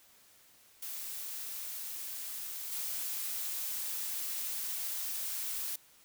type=noise with level steps; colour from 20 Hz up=blue; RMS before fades=-41 / -37 dBFS; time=0.82-5.76 s; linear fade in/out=5 ms; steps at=2.71 s; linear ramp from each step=20 ms; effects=white hiss -62 dBFS RMS until 6.04 s